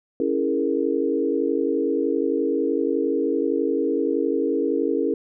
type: chord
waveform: sine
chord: A# half-diminished seventh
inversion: first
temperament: equal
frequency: 277.2 / 329.6 / 415.3 / 466.2 Hz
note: C#4 / E4 / G#4 / A#4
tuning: 0 / 0 / 0 / 0 cents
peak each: -25 dBFS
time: 0.2-5.14 s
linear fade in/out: 2 ms
effects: none